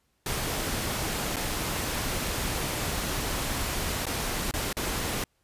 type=noise with dropouts; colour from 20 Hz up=pink; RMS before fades=-30 dBFS; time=0.26-5.24 s; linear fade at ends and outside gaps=2 ms; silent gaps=1.36-1.366 / 4.056-4.066 / 4.512-4.538 / 4.729-4.768 s; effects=pink hiss -72 dBFS RMS until 5.43 s + resampled to 32000 Hz